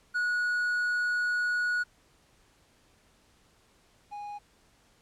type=tone pair in turn; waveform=triangle; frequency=1459 / 824.5 Hz; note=F#6 / G#5; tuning=-25 / -13 cents; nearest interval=minor seventh; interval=988 cents; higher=first; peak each=-24 / -35 dBFS; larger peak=first; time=0.14-1.84 / 4.11-4.39 s; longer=first; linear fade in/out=20 ms; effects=pink hiss -64 dBFS RMS until 5.01 s + low-pass 10000 Hz 12 dB/octave